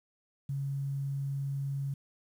sine tone with quantisation, 138.59 Hz, C#3, in tune, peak -31 dBFS, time 0.49-1.94 s, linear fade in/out 5 ms, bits 10, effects none

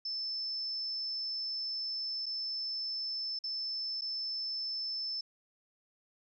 sine tone with dropouts, 5274 Hz, E8, in tune, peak -34 dBFS, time 0.05-5.21 s, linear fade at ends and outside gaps 5 ms, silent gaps 2.259-2.263 / 3.39-3.438 / 4.011-4.018 s, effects none

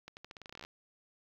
accelerating click train, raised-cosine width 0.2 ms, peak -29 dBFS, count 16, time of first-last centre 0.08-0.65 s, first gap 89 ms, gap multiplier 0.86, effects low-pass 5000 Hz 12 dB/octave + 10-bit

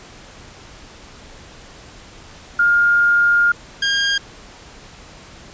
sine / 20% pulse tone pair in turn, 1413 / 1613.9 Hz, F6 / G6, +20 / +50 cents, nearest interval major second, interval 230 cents, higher second, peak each -11 dBFS, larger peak neither, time 2.59-3.52 / 3.82-4.18 s, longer first, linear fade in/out 5 ms, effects pink hiss -41 dBFS RMS until 5.53 s + resampled to 16000 Hz

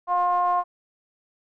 triangle ring-modulated tone, 176.9 Hz, F3, 23 cents sharp, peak -14 dBFS, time 0.07-0.64 s, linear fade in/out 50 ms, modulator 888 Hz, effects none

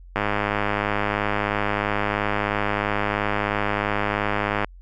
click train, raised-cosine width 0.5 ms, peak -7 dBFS, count 463, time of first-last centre 0.16-4.645 s, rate 103 Hz, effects added 44 Hz sine -41 dBFS peak until 4.81 s

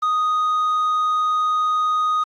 triangle tone with quantisation, 1244.5 Hz, D#6, in tune, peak -15 dBFS, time 0.02-2.24 s, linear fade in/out 10 ms, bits 7, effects low-pass 6000 Hz 12 dB/octave + AAC 64 kbps

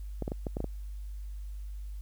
clicks, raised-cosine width 2 ms, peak -20 dBFS, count 7, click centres 0.223 / 0.279 / 0.319 / 0.468 / 0.569 / 0.604 / 0.643 s, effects added 50 Hz sine -37 dBFS peak until 2.01 s + white hiss -65 dBFS RMS until 2.01 s

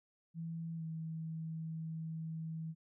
sine tone with pitch glide, 164.81 to 161.05 Hz, E3 to E3, 0 to -40 cents, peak -39 dBFS, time 0.34-2.75 s, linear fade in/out 50 ms, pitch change -40 cents, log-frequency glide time 0.76-0.83 s, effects none

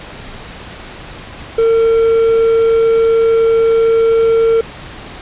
triangle tone with quantisation, 454.5 Hz, A#4, 44 cents flat, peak -6 dBFS, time 1.58-4.61 s, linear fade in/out 5 ms, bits 5, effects pink hiss -31 dBFS RMS until 5.21 s + resampled to 8000 Hz

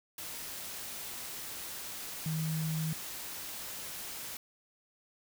sine tone in noise, 158.3 Hz, D#3, 30 cents sharp, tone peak -31 dBFS, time 2.26-2.93 s, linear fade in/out 2 ms, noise white, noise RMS -42 dBFS, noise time 0.18-4.37 s, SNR +8 dB, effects none

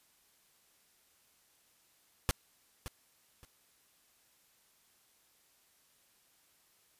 pink noise with echo, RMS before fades -28 dBFS, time 2.29-2.31 s, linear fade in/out 0 ms, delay 570 ms, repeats 2, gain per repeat -13 dB, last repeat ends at 3.45 s, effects white hiss -69 dBFS RMS until 6.99 s + resampled to 32000 Hz

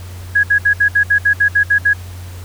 sine tone bursts, 1661.2 Hz, G#6, in tune, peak -8 dBFS, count 11, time 0.35-1.935 s, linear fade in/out 10 ms, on 85 ms, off 65 ms, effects added 90 Hz sine -28 dBFS peak until 2.44 s + pink hiss -39 dBFS RMS until 2.44 s

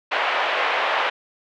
pink band-pass noise, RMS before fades -22 dBFS, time 0.11-1.1 s, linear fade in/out 10 ms, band 570 to 3000 Hz, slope 24 dB/octave, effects none

